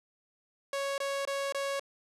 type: tone bursts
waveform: sawtooth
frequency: 554.4 Hz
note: C#5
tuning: in tune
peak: -27 dBFS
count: 4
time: 0.73-1.796 s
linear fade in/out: 2 ms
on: 250 ms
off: 22 ms
effects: low-pass 10000 Hz 12 dB/octave